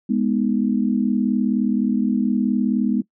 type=chord; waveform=sine; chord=G# minor; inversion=none; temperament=equal; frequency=207.7 / 246.9 / 311.1 Hz; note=G#3 / B3 / D#4; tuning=0 / 0 / 0 cents; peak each=-20 / -20 / -26 dBFS; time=0.09-3.02 s; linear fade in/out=10 ms; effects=noise-tail reverb RT60 0.1 s tail -21 dB re dry